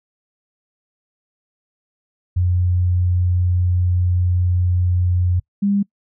sine tone pair in turn, 89.5 / 200.9 Hz, F2 / G3, +43 / +43 cents, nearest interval octave + major second, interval 1400 cents, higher second, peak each -14 dBFS, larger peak neither, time 2.36-5.4 / 5.62-5.83 s, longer first, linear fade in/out 10 ms, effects noise-tail reverb RT60 0.1 s tail -25 dB re dry

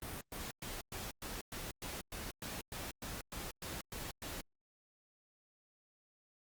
pink noise bursts, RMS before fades -44 dBFS, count 15, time 0.02-4.41 s, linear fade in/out 2 ms, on 190 ms, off 110 ms, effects Opus 32 kbps

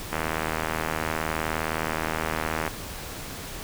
click train, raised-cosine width 0.5 ms, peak -11 dBFS, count 203, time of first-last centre 0.13-2.677 s, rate 79.3 Hz, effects pink hiss -37 dBFS RMS until 3.63 s

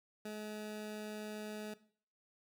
20% pulse tone, 212.6 Hz, G#3, 41 cents sharp, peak -37 dBFS, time 0.25-1.74 s, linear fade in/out 5 ms, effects noise-tail reverb RT60 0.5 s tail -17 dB re dry

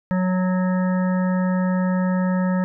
harmonic tone, 184.1 Hz, F#3, 8 cents flat, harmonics 1 / 3 / 5 / 7 / 9 / 10, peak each -18 / -28 / -32 / -35 / -37 / -38 dBFS, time 0.11-2.64 s, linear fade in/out 0 ms, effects none

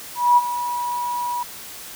sine tone with ADSR envelope, 970 Hz, B5, 31 cents flat, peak -9 dBFS, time 0.15-1.43 s, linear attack 220 ms, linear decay 33 ms, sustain -13 dB, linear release 4 ms, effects white hiss -37 dBFS RMS until 1.95 s

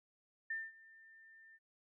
sine tone with ADSR envelope, 1795 Hz, A6, 34 cents sharp, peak -36 dBFS, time 0.5-1.59 s, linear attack 6 ms, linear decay 210 ms, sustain -22 dB, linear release 39 ms, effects none

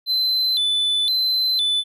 triangle tone with vibrato, 3769 Hz, A#7, 18 cents sharp, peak -16 dBFS, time 0.06-1.84 s, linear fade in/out 50 ms, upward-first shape square, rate 0.98 Hz, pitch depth 130 cents each way, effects none

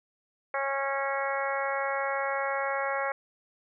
harmonic tone, 274.5 Hz, C#4, 17 cents flat, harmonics 2 / 3 / 4 / 5 / 6 / 7 / 8, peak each -32 / -34 / -35 / -36 / -37 / -37 / -38 dBFS, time 0.54-3.12 s, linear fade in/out 2 ms, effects none

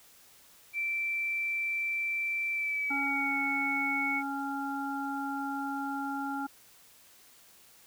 sine tone with pitch glide, 2339 to 2213 Hz, D7 to C#7, -8 to -3 cents, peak -29 dBFS, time 0.73-4.23 s, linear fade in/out 50 ms, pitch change -95 cents, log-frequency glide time 2.52-3.38 s
harmonic tone, 277.2 Hz, C#4, in tune, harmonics 1 / 3 / 5, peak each -35 / -36 / -38 dBFS, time 2.9-6.47 s, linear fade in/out 10 ms
effects white hiss -58 dBFS RMS until 7.86 s

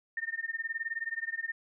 sine tone with tremolo, 1820 Hz, A#6, 42 cents flat, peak -29 dBFS, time 0.17-1.52 s, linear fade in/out 2 ms, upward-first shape sine, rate 19 Hz, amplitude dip 95%, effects none

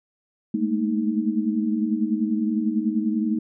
sine tone cluster, 210.6 / 220 / 230.7 / 313.6 Hz, G#3 / A3 / A#3 / D#4, +24 / 0 / -18 / +14 cents, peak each -26 dBFS, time 0.54-3.39 s, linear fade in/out 5 ms, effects none

